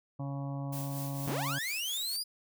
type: harmonic tone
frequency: 139.1 Hz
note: C#3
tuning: 6 cents sharp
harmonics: 1 / 2 / 4 / 5 / 6 / 7 / 8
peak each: -35 / -41 / -47 / -49 / -51 / -52 / -53 dBFS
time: 0.19-1.59 s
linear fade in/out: 10 ms
type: noise with tremolo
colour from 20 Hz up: blue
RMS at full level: -42 dBFS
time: 0.72-2.17 s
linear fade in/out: 10 ms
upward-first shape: triangle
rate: 4.3 Hz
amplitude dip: 55%
type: linear sweep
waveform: sawtooth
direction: up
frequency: 38.89 to 4969 Hz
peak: -30 dBFS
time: 1.26-2.24 s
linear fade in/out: 20 ms
effects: none